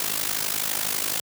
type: noise with amplitude modulation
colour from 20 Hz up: white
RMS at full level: -23 dBFS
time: 0-1.2 s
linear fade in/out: 2 ms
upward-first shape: sine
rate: 52 Hz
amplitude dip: 80%
effects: high-pass 100 Hz 12 dB/octave